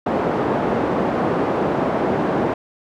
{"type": "band-pass noise", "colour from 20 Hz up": "pink", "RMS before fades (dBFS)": -20, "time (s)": [0.06, 2.54], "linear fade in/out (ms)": 5, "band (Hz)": [230, 860], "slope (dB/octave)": 12, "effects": []}